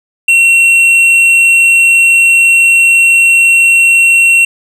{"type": "tone with tanh clipping", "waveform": "triangle", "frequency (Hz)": 2726, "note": "F7", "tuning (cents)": -43, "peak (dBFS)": -5, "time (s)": [0.28, 4.45], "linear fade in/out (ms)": 5, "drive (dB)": 11, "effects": []}